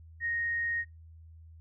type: tone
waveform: sine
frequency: 1864.7 Hz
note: A#6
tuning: in tune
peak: -29 dBFS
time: 0.2-0.85 s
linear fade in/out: 50 ms
effects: noise-tail reverb RT60 0.2 s tail -26 dB re dry + added 81 Hz sine -49 dBFS peak until 1.6 s